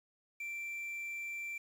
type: tone with quantisation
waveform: triangle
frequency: 2349 Hz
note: D7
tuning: in tune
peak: -37 dBFS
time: 0.4-1.58 s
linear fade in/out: 5 ms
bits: 10
effects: none